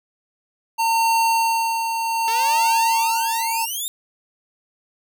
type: tone with tremolo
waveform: square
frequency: 910 Hz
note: A#5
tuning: 42 cents flat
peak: -16 dBFS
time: 0.78-3.66 s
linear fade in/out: 20 ms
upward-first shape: sine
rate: 0.65 Hz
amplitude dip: 50%
type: exponential sweep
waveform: 5% pulse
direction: up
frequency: 432.6 to 3729 Hz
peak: -17 dBFS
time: 2.28-3.88 s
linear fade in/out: 0 ms
effects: none